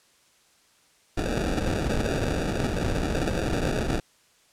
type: noise with sample-and-hold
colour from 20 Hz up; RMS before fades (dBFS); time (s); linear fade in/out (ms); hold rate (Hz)
pink; -26; 1.17-4; 5; 1050
effects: white hiss -61 dBFS RMS until 4.52 s + low-pass 9000 Hz 12 dB/octave